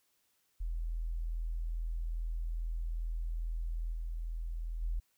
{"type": "tone with level steps", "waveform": "sine", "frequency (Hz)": 41.2, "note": "E1", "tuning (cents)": 0, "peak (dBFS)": [-33, -35, -31], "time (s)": [0.6, 5], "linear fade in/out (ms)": 10, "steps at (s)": [3.92, 4.81], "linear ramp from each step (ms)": 20, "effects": ["white hiss -75 dBFS RMS until 5.17 s"]}